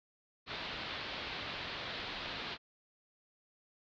white low-pass noise, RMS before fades -42 dBFS, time 0.46-2.58 s, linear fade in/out 50 ms, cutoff 4300 Hz, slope 48 dB/octave, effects none

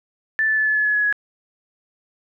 sine tone with pitch steps, 1760 / 1747.8 / 1735.8 / 1723.8 / 1711.9 / 1700 / 1688.3 / 1676.6 Hz, A6 / A6 / A6 / A6 / A6 / G#6 / G#6 / G#6, 0 / -12 / -24 / -36 / -48 / +40 / +28 / +16 cents, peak -16 dBFS, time 0.39-1.126 s, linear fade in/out 0 ms, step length 92 ms, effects none

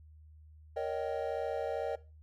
triangle chord, Eb dominant seventh, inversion second, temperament just, 466.7 / 560 / 622.3 / 777.8 Hz, Bb4 / Db5 / Eb5 / G5, +2 / +18 / 0 / -14 cents, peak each -35 / -36 / -36 / -38 dBFS, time 0.76-1.96 s, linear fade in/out 10 ms, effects noise-tail reverb RT60 0.3 s tail -18 dB re dry + added 77 Hz sine -53 dBFS peak until 2.22 s

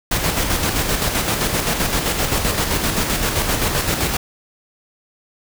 pink noise with tremolo, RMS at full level -18 dBFS, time 0.11-4.17 s, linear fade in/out 5 ms, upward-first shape square, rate 7.7 Hz, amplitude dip 40%, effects none

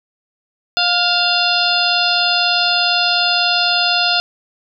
harmonic tone with a mistuned harmonic, 707 Hz, F5, 21 cents sharp, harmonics 1 / 2 / 4 / 5 / 6 / 7, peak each -20 / -20 / -20 / -20 / -20 / -20 dBFS, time 0.77-4.2 s, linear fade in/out 0 ms, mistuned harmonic 4, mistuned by -37 cents, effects none

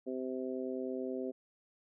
harmonic tone, 129.4 Hz, C3, 19 cents flat, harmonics 2 / 3 / 4 / 5, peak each -39 / -39 / -42 / -47 dBFS, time 0.06-1.32 s, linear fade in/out 20 ms, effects none

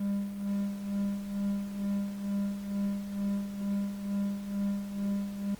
triangle tone with tremolo, 200.3 Hz, G3, 38 cents sharp, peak -25 dBFS, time 0-5.55 s, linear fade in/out 5 ms, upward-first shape sine, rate 2.2 Hz, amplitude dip 65%, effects pink hiss -53 dBFS RMS until 5.59 s + Opus 32 kbps

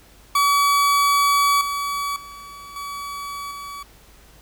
40% pulse tone with level steps, 1140 Hz, C#6, 48 cents sharp, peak -14 / -22 / -36 / -28 / -31 dBFS, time 0.35-3.83 s, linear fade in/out 5 ms, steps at 1.61 / 2.16 / 2.76 / 3.51 s, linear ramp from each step 2 ms, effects added 50 Hz sine -51 dBFS peak until 4.41 s + pink hiss -51 dBFS RMS until 4.41 s

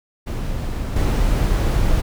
brown noise with level steps, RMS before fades -24 / -17 dBFS, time 0.26-2.02 s, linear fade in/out 20 ms, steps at 0.96 s, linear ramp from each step 2 ms, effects none

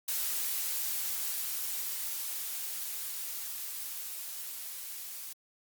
blue noise with level ramp, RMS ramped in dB -32 to -42 dBFS, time 0.08-5.33 s, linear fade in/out 5 ms, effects Opus 48 kbps

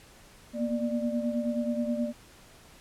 sine tone cluster, 234.4 / 243.8 / 593 Hz, A#3 / B3 / D5, +10 / -22 / +17 cents, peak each -29 / -33 / -33 dBFS, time 0.53-2.13 s, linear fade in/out 50 ms, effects pink hiss -54 dBFS RMS until 2.8 s + low-pass 12000 Hz 12 dB/octave

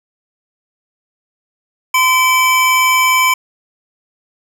square tone pair together, 1027.2 / 2306 Hz, C6 / D7, -32 / -32 cents, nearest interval octave + major second, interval 1400 cents, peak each -13 dBFS, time 1.94-3.34 s, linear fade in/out 5 ms, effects none

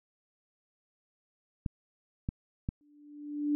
clicks, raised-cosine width 5 ms, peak -19 dBFS, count 3, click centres 1.662 / 2.289 / 2.689 s
sine tone with exponential growth, 293.7 Hz, D4, in tune, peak -24 dBFS, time 2.81-3.55 s, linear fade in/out 0 ms, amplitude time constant 160 ms
effects none

